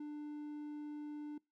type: tone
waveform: triangle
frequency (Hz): 297.2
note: D4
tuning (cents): +21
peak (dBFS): -40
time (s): 0-1.38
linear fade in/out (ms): 5
effects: noise-tail reverb RT60 0.2 s tail -23 dB re dry